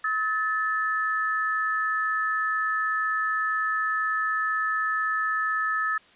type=tone pair together; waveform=sine; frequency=1284.9 / 1749 Hz; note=E6 / A6; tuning=-45 / -11 cents; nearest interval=perfect fourth; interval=534 cents; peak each=-26 dBFS; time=0.04-5.98 s; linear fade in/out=5 ms; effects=white hiss -55 dBFS RMS until 6.15 s + resampled to 8000 Hz